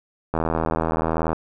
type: click train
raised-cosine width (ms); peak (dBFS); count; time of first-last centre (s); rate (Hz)
1; -8; 81; 0.34-1.33; 80.8
effects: none